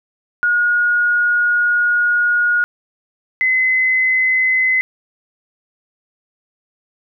sine tone pair in turn, 1441 / 2038 Hz, F#6 / C7, -46 / -46 cents, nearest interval tritone, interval 600 cents, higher second, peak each -12 dBFS, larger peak neither, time 0.43-2.64 / 3.41-4.81 s, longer first, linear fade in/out 0 ms, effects none

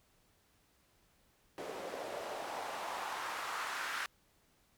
white noise with band-pass filter sweep, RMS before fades -41 dBFS, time 1.58-4.06 s, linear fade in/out 0 ms, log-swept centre 450 to 1500 Hz, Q 2, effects pink hiss -71 dBFS RMS until 4.77 s

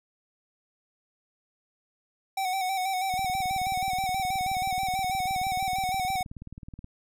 square tone with vibrato, 755 Hz, F#5, 35 cents sharp, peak -27 dBFS, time 2.37-6.23 s, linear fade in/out 5 ms, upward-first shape square, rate 6.2 Hz, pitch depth 42 cents each way
click train, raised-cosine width 5 ms, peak -29 dBFS, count 71, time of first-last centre 3.14-6.844 s, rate 18.9 Hz
effects none

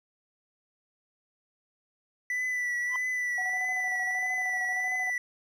triangle tone with vibrato, 1975.5 Hz, B6, in tune, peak -26 dBFS, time 2.3-5.18 s, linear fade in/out 2 ms, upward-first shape triangle, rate 1.6 Hz, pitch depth 35 cents each way
triangle tone with exponential growth, 1027 Hz, C6, 33 cents flat, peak -27 dBFS, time 2.87-2.96 s, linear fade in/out 1 ms, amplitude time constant 18 ms
sine tone with tremolo, 744 Hz, F#5, 9 cents sharp, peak -34 dBFS, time 3.38-5.1 s, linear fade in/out 2 ms, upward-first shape square, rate 13 Hz, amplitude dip 55%
effects none

